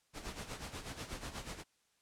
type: noise with tremolo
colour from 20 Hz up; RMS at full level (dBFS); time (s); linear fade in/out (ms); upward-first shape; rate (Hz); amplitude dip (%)
pink; -42; 0.13-1.64; 50; sine; 8.2; 70
effects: white hiss -75 dBFS RMS until 2.01 s + low-pass 9000 Hz 12 dB/octave